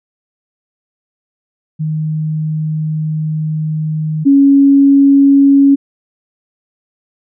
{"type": "tone pair in turn", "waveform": "sine", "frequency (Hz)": [155.56, 277.8], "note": ["D#3", "C#4"], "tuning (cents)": [0, 4], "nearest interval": "minor seventh", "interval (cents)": 1004, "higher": "second", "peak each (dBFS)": [-14, -4], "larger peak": "second", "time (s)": [[1.79, 4.25], [4.25, 5.76]], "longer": "first", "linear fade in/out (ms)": 20, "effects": []}